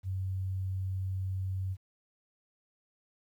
sine tone, 94.6 Hz, F#2, 39 cents sharp, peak -31 dBFS, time 0.03-1.77 s, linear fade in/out 50 ms, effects 11-bit

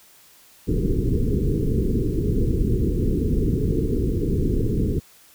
pink low-pass noise, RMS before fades -21 dBFS, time 0.67-5 s, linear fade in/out 20 ms, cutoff 460 Hz, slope 96 dB/octave, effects white hiss -52 dBFS RMS until 5.34 s

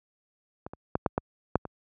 clicks, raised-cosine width 1 ms, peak -23 / -25 / -11 / -9 / -11 / -7 / -22 dBFS, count 7, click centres 0.665 / 0.735 / 0.954 / 1.062 / 1.179 / 1.556 / 1.653 s, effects high-pass 60 Hz 12 dB/octave

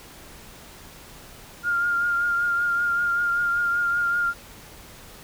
sine tone with vibrato, 1405 Hz, F6, 10 cents sharp, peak -20 dBFS, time 1.63-4.34 s, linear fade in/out 50 ms, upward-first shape triangle, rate 5.2 Hz, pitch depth 27 cents each way, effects pink hiss -45 dBFS RMS until 5.23 s

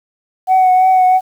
sine tone with vibrato, 745 Hz, F#5, 12 cents sharp, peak -5 dBFS, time 0.47-1.21 s, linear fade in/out 50 ms, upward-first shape triangle, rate 3 Hz, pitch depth 24 cents each way, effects tanh soft clip ceiling -5 dBFS + 7-bit

